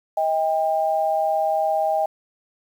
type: tone pair together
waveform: sine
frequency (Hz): 634.2 / 797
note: D#5 / G5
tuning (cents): +33 / +28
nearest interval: major third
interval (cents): 395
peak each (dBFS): -21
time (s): 0.17-2.06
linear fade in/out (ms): 5
effects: 8-bit